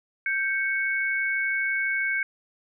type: tone pair together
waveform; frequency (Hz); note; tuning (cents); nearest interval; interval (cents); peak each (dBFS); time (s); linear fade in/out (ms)
sine; 1568 / 2217; G6 / C#7; 0 / 0; tritone; 600; -26; 0.26-2.23; 2
effects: none